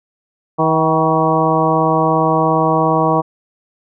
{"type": "harmonic tone with a mistuned harmonic", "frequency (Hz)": 160, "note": "D#3", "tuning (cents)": 49, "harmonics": [1, 2, 3, 4, 5, 6, 7], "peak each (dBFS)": [-19, -19, -19, -19, -19, -19, -19], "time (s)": [0.58, 3.22], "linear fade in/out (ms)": 20, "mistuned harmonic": 5, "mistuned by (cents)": -50, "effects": []}